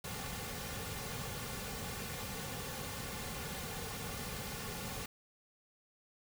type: noise with comb filter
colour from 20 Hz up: pink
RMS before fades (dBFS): -42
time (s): 0.04-5.06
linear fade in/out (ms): 5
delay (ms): 3.1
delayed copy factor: -0.65
effects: none